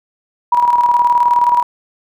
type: tone with tremolo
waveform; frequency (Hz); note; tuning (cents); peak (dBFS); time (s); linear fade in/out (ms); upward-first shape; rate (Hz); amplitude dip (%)
sine; 965; B5; -40; -7; 0.52-1.63; 5; square; 19; 50
effects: none